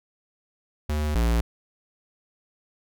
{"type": "tone pair in turn", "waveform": "square", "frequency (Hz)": [75.5, 57.68], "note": ["D2", "A#1"], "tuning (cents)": [48, -18], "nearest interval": "perfect fourth", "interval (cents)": 466, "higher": "first", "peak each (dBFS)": [-24, -20], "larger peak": "second", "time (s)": [[0.89, 1.15], [1.15, 1.41]], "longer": "neither", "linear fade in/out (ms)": 5, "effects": []}